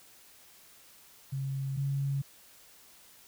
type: tone pair in turn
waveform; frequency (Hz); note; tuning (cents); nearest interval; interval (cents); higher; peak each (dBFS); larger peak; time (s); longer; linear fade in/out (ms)
sine; 135.7 / 138.47; C#3 / C#3; -36 / -2; unison; 34; second; -31 / -28; second; 1.32-1.77 / 1.77-2.22; neither; 10
effects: white hiss -57 dBFS RMS until 3.27 s